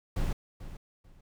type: noise with echo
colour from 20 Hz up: brown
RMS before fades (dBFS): -29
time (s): 0.16-0.33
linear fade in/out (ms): 5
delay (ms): 440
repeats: 2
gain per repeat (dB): -13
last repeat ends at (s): 1.21
effects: none

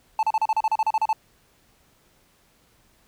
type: tone bursts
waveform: triangle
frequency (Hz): 876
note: A5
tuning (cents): -8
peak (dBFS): -16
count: 13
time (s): 0.19-1.13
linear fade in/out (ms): 2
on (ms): 40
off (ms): 35
effects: pink hiss -61 dBFS RMS until 3.07 s

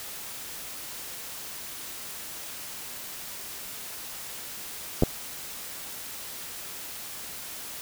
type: clicks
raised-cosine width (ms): 2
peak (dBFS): -7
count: 2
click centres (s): 5.024 / 5.035
effects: white hiss -39 dBFS RMS until 7.81 s

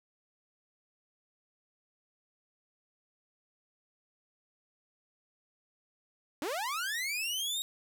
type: linear sweep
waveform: sawtooth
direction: up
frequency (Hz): 261.6 to 3799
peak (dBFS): -29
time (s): 6.42-7.62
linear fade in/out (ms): 0
effects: none

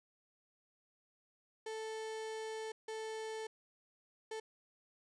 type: tone bursts at uneven times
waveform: 35% pulse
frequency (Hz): 440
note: A4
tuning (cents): 0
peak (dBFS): -39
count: 3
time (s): 1.66-2.72 / 2.88-3.47 / 4.31-4.4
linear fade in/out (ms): 5
effects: resampled to 22050 Hz

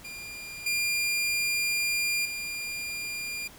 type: tone with level steps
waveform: sawtooth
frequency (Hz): 2400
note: D7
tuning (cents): +37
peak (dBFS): -35 / -22 / -29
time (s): 0.04-3.48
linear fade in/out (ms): 10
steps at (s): 0.66 / 2.25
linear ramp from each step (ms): 5
effects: pink hiss -50 dBFS RMS until 3.58 s

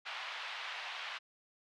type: band-pass noise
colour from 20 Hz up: white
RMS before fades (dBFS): -43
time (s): 0.05-1.19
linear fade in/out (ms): 20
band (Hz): 730 to 3400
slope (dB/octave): 24
effects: none

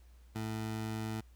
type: tone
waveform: 20% pulse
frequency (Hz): 110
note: A2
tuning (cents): 0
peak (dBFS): -31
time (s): 0.35-1.21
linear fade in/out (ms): 10
effects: added 60 Hz sine -55 dBFS peak until 1.35 s + pink hiss -70 dBFS RMS until 1.35 s

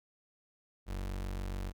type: tone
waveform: 35% pulse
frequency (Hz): 47.09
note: F#1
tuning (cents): +31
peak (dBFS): -34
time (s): 0.86-1.73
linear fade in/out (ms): 50
effects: none

